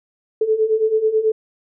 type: beating tone pair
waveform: sine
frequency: 431.5 / 440.7 Hz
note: A4 / A4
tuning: -34 / +3 cents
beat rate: 9.2 Hz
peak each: -20 / -16 dBFS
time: 0.41-1.32 s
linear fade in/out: 5 ms
effects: none